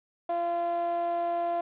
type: tone with band-pass filter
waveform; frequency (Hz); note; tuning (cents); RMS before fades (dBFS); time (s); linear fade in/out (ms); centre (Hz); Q
sawtooth; 343.3; F4; -30; -29; 0.29-1.61; 5; 710; 4.6
effects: resampled to 8000 Hz + 9-bit